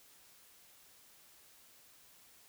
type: silence
effects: white hiss -62 dBFS RMS until 2.48 s